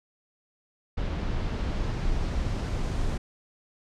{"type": "noise with low-pass filter sweep", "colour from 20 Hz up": "brown", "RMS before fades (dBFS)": -28, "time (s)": [0.97, 3.18], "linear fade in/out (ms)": 10, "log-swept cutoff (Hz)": [4000, 8100], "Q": 1, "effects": []}